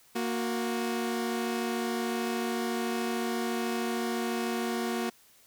sawtooth tone pair together, 233.1 / 366.5 Hz, A#3 / F#4, 0 / -16 cents, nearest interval minor sixth, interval 784 cents, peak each -27 / -29 dBFS, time 0.15-5.1 s, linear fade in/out 10 ms, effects white hiss -60 dBFS RMS until 5.46 s

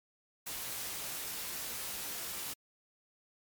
white noise with comb filter, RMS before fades -40 dBFS, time 0.46-2.54 s, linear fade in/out 10 ms, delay 17 ms, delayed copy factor +0.5, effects MP3 96 kbps

